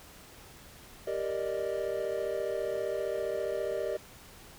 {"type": "chord", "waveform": "triangle", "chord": "Eb major seventh", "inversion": "first", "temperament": "equal", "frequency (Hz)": [392, 466.2, 587.3, 622.3], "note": ["G4", "Bb4", "D5", "Eb5"], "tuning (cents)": [0, 0, 0, 0], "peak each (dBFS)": -34, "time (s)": [1.07, 3.97], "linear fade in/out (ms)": 5, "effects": ["pink hiss -52 dBFS RMS until 4.58 s"]}